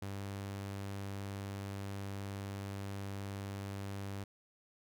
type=tone; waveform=sawtooth; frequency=99 Hz; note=G2; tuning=18 cents sharp; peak=-36 dBFS; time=0.02-4.24 s; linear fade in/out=5 ms; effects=none